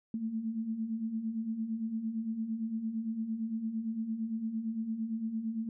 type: beating tone pair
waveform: sine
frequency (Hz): 216.7 / 225.5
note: A3 / A3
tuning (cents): -26 / +43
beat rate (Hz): 8.8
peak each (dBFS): -40 / -33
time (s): 0.14-5.69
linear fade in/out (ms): 2
effects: none